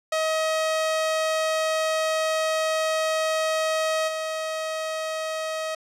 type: tone with level steps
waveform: sawtooth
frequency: 634 Hz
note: D#5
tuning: 32 cents sharp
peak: -18 / -23 dBFS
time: 0.12-5.75 s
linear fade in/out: 5 ms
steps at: 4.07 s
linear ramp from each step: 20 ms
effects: low-pass 9000 Hz 12 dB/octave